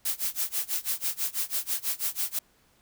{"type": "noise with tremolo", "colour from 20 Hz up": "blue", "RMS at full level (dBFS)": -27, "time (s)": [0.05, 2.39], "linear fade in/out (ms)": 5, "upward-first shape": "sine", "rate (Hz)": 6.1, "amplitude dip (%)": 95, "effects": ["pink hiss -64 dBFS RMS until 2.81 s"]}